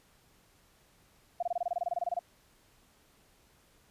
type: tone bursts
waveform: sine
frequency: 698.5 Hz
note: F5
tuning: in tune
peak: -28 dBFS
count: 16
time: 1.4-2.192 s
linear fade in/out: 5 ms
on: 27 ms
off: 24 ms
effects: pink hiss -65 dBFS RMS until 3.9 s + resampled to 32000 Hz